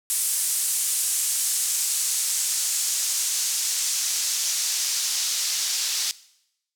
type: noise with band-pass filter sweep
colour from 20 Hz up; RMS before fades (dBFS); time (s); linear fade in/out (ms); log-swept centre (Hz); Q
white; -25; 0.1-6.11; 0; 9100 to 5100; 1.4
effects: noise-tail reverb RT60 0.8 s tail -19 dB re dry